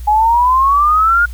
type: exponential sweep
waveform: sine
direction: up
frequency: 830.6 to 1442 Hz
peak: -8 dBFS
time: 0.07-1.26 s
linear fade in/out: 10 ms
effects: added 60 Hz sine -24 dBFS peak until 1.33 s + white hiss -44 dBFS RMS until 1.33 s